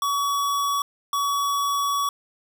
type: tone pair in turn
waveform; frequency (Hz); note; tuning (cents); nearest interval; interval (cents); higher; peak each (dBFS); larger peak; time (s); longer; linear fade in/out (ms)
square; 1131 / 1131; C#6 / C#6; +34 / +34; unison; 0; neither; -22; neither; 0.02-0.82 / 1.13-2.09; second; 2
effects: none